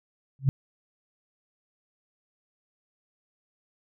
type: tone with exponential growth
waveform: sine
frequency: 135.3 Hz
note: C#3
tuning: 42 cents flat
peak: -13 dBFS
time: 0.39-0.49 s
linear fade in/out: 0 ms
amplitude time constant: 20 ms
effects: none